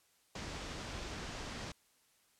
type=low-pass noise; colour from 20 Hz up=pink; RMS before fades=-44 dBFS; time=0.35-1.72 s; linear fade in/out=5 ms; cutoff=6900 Hz; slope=24 dB/octave; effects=white hiss -71 dBFS RMS until 2.39 s + low-pass 12000 Hz 12 dB/octave